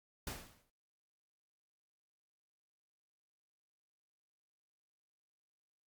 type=noise with exponential decay; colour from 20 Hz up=pink; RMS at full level=-40 dBFS; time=0.27-0.7 s; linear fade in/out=2 ms; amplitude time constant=92 ms; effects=Opus 48 kbps